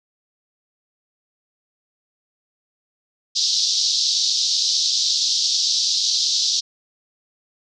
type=band-pass noise; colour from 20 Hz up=white; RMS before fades=-20 dBFS; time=3.35-6.61 s; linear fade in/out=20 ms; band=3700 to 5800 Hz; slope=48 dB/octave; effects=none